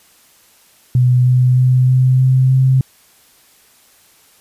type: tone with pitch steps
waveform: sine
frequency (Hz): 125 / 126.23 / 127.48 / 128.74 / 130.01 / 131.29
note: B2 / B2 / C3 / C3 / C3 / C3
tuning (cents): +21 / +38 / -45 / -28 / -11 / +6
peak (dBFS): -8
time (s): 0.95-2.81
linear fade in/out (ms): 2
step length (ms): 310
effects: white hiss -50 dBFS RMS until 4.4 s + resampled to 32000 Hz